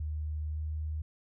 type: tone with pitch glide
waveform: sine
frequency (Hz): 76.5 to 77.25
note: D#2 to D#2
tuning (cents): -29 to -12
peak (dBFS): -32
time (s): 0-1.02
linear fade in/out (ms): 5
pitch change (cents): +17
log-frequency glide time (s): 0.52-0.59
effects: none